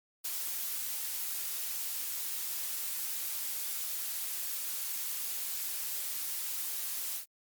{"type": "noise with ADSR envelope", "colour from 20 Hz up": "blue", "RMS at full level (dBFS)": -34, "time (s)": [0.24, 7.26], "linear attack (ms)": 13, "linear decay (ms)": 39, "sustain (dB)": -2, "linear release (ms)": 100, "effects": ["Opus 48 kbps"]}